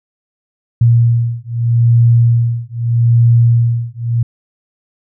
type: beating tone pair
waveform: sine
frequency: 117.2 / 118 Hz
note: A#2 / A#2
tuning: +10 / +22 cents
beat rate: 0.8 Hz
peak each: -11 dBFS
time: 0.81-4.23 s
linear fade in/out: 5 ms
effects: none